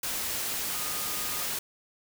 sine tone in noise, 1233 Hz, D#6, 16 cents flat, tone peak -43 dBFS, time 0.74-1.44 s, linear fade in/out 5 ms, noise white, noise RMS -32 dBFS, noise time 0.03-1.59 s, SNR -14 dB, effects none

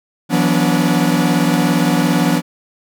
45% pulse tone cluster, 165.6 / 183.2 / 243.2 / 288.8 Hz, E3 / F#3 / B3 / D4, +8 / -17 / -26 / -29 cents, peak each -18 dBFS, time 0.29-2.42 s, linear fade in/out 50 ms, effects none

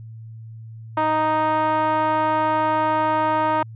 sawtooth tone with band-pass filter, 311.1 Hz, D#4, in tune, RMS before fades -20 dBFS, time 0.97-3.63 s, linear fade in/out 5 ms, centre 970 Hz, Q 2.7, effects added 112 Hz sine -35 dBFS peak until 3.75 s + resampled to 8000 Hz

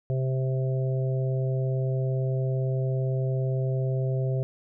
harmonic tone, 131.1 Hz, C3, 4 cents sharp, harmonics 1 / 3 / 4 / 5, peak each -24 / -34 / -36 / -38 dBFS, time 0.1-4.43 s, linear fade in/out 0 ms, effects none

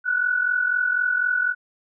sine tone pair together, 1443 / 1487 Hz, F#6 / F#6, -44 / +8 cents, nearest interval minor second, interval 52 cents, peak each -25 / -20 dBFS, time 0.04-1.55 s, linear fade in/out 50 ms, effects none

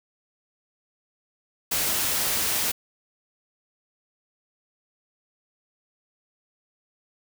white noise, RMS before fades -25 dBFS, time 1.71-2.72 s, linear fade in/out 10 ms, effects none

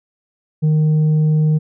sine tone with tanh clipping, 154.4 Hz, D#3, 13 cents flat, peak -12 dBFS, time 0.62-1.59 s, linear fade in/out 20 ms, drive 3 dB, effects none

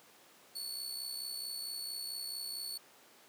sawtooth tone with amplitude modulation, 4435 Hz, C#8, in tune, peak -34 dBFS, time 0.55-2.78 s, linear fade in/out 10 ms, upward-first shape sine, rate 64.5 Hz, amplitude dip 50%, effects pink hiss -60 dBFS RMS until 3.28 s + high-pass 300 Hz 12 dB/octave

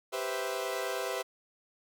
sawtooth chord, C major seventh, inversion second, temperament equal, 392 / 493.9 / 523.3 / 659.3 Hz, G4 / B4 / C5 / E5, 0 / 0 / 0 / 0 cents, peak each -34 dBFS, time 0.12-1.23 s, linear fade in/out 20 ms, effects none

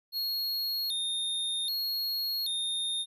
square tone with vibrato, 3970 Hz, B7, 8 cents sharp, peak -30 dBFS, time 0.12-3.06 s, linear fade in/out 50 ms, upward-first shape square, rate 0.64 Hz, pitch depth 140 cents each way, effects none

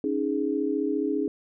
sine chord, C# suspended second, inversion none, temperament just, 277.2 / 311.8 / 415.8 Hz, C#4 / D#4 / G#4, 0 / +4 / +2 cents, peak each -28 dBFS, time 0.04-1.28 s, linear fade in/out 2 ms, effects none

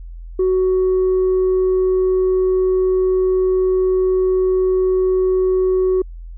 sine tone, 372.4 Hz, F#4, 11 cents sharp, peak -11 dBFS, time 0.39-6.02 s, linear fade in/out 5 ms, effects tanh soft clip ceiling -11 dBFS + added 42 Hz sine -30 dBFS peak until 6.37 s

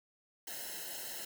white noise with comb filter, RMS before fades -43 dBFS, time 0.47-1.25 s, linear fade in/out 5 ms, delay 0.85 ms, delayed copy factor -1, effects none

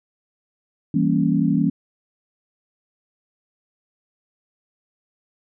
sine chord, E diminished seventh, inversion none, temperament equal, 164.81 / 196 / 233.1 / 277.2 Hz, E3 / G3 / Bb3 / Db4, 0 / 0 / 0 / 0 cents, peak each -21 / -22 / -22 / -21 dBFS, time 0.94-1.7 s, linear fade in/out 5 ms, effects none

